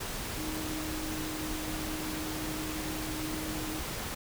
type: tone in noise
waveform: sine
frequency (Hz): 311.1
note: D#4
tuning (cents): 0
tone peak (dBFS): -37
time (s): 0.37-3.8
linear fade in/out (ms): 10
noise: pink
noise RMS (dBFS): -37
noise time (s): 0-4.15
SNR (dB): -3
effects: none